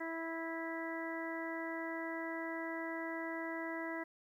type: harmonic tone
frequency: 328.1 Hz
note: E4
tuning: 8 cents flat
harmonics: 1 / 2 / 3 / 4 / 5 / 6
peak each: -42 / -45 / -47 / -52 / -48 / -45 dBFS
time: 0-4.04 s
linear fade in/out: 10 ms
effects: 12-bit